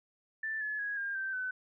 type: tone with pitch steps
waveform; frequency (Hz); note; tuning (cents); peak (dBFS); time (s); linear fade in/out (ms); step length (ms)
sine; 1766 / 1711.8 / 1659.2 / 1608.2 / 1558.9 / 1511; A6 / A6 / G#6 / G6 / G6 / F#6; +6 / -48 / -2 / +44 / -10 / +36; -33; 0.43-1.51; 5; 180
effects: none